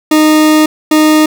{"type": "tone pair in turn", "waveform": "40% pulse", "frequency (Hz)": [308.4, 308.4], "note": ["D#4", "D#4"], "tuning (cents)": [-15, -15], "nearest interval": "unison", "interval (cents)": 0, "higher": "neither", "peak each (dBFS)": -4, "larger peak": "neither", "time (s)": [[0.11, 0.66], [0.91, 1.26]], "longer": "first", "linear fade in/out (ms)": 5, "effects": []}